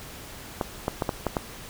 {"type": "clicks", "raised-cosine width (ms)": 1, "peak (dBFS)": -10, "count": 6, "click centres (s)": [0.612, 0.881, 1.022, 1.092, 1.267, 1.368], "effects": ["pink hiss -42 dBFS RMS until 1.69 s"]}